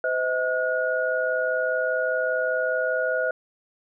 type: tone cluster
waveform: sine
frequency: 512 / 637 / 1445 Hz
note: C5 / D#5 / F#6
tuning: -38 / +41 / -41 cents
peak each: -26 dBFS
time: 0.04-3.31 s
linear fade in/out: 2 ms
effects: none